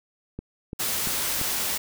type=click train; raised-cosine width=3 ms; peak=-20 dBFS; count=4; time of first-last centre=0.39-1.414 s; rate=2.93 Hz
type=noise; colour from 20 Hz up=white; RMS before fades=-27 dBFS; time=0.79-1.78 s; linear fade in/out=10 ms
effects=none